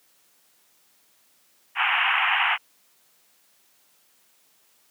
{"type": "band-pass noise", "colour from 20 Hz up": "white", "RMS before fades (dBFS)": -22, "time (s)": [1.75, 2.58], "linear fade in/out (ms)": 50, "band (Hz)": [740, 3000], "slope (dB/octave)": 96, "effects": ["white hiss -62 dBFS RMS until 4.9 s", "high-pass 150 Hz 12 dB/octave"]}